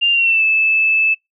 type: tone with pitch glide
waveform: sine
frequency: 2794 to 2622 Hz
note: F7 to E7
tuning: 0 to -10 cents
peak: -11 dBFS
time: 0.01-1.15 s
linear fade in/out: 20 ms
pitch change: -110 cents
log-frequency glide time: 0.12-0.43 s
effects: noise-tail reverb RT60 0.2 s tail -26 dB re dry